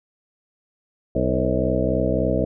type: harmonic tone with a mistuned harmonic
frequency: 63.6 Hz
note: C2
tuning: 48 cents flat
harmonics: 1 / 2 / 3 / 4 / 5 / 7 / 8 / 9 / 10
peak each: -27 / -27 / -27 / -27 / -27 / -27 / -27 / -27 / -27 dBFS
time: 1.15-2.45 s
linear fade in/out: 5 ms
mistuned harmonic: 9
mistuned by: -50 cents
effects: none